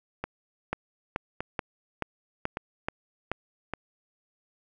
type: two click trains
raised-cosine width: 0.5 ms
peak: -13 / -16 dBFS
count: 7 / 4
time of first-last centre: 0.73-3.316 / 0.24-3.737 s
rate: 2.32 / 0.858 Hz
effects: none